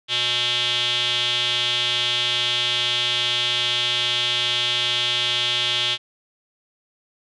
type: tone with band-pass filter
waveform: square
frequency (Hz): 121.2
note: B2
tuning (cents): -32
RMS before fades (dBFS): -22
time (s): 0.08-5.98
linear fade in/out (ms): 50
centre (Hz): 3300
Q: 6.1
effects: resampled to 24000 Hz